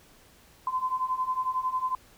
sine beating tone pair, 1019 / 1030 Hz, C6 / C6, -46 / -28 cents, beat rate 11 Hz, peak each -31 / -28 dBFS, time 0.67-1.95 s, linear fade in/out 2 ms, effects pink hiss -57 dBFS RMS until 2.17 s

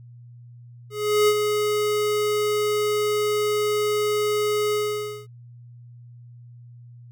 square tone with ADSR envelope, 420 Hz, G#4, 19 cents sharp, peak -15 dBFS, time 0.9-5.27 s, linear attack 380 ms, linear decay 55 ms, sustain -6 dB, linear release 540 ms, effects added 120 Hz sine -42 dBFS peak until 7.11 s

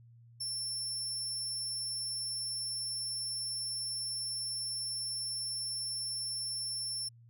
30% pulse tone, 5390 Hz, E8, 38 cents sharp, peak -31 dBFS, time 0.4-7.09 s, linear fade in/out 10 ms, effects added 117 Hz sine -55 dBFS peak until 7.29 s

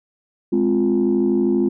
sine chord, F minor, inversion first, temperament equal with one note detuned, 209 / 261.6 / 349.2 Hz, Ab3 / C4 / F4, +11 / 0 / 0 cents, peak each -19 / -19 / -17 dBFS, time 0.52-1.69 s, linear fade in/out 10 ms, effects tanh soft clip ceiling -9 dBFS

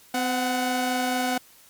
sawtooth tone pair together, 254.8 / 740 Hz, C4 / F#5, -46 / 0 cents, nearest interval octave + tritone, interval 1846 cents, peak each -22 dBFS, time 0.14-1.38 s, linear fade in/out 5 ms, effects white hiss -53 dBFS RMS until 1.69 s + MP3 96 kbps

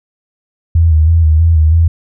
sine tone with vibrato, 80.5 Hz, E2, 41 cents flat, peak -5 dBFS, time 0.75-1.88 s, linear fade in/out 5 ms, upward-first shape square, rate 3.1 Hz, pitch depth 50 cents each way, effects none

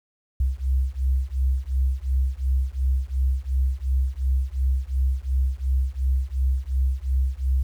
sine beating tone pair, 64.2 / 67 Hz, C2 / C2, -32 / +42 cents, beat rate 2.8 Hz, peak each -23 dBFS, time 0.4-7.63 s, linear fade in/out 5 ms, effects 9-bit

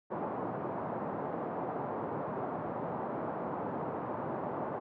white band-pass noise, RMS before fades -37 dBFS, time 0.1-4.8 s, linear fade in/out 20 ms, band 120 to 960 Hz, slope 24 dB/octave, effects none

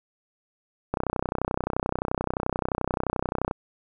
click train, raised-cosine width 1 ms, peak -11 dBFS, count 82, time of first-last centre 0.94-3.511 s, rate 31.5 Hz, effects none

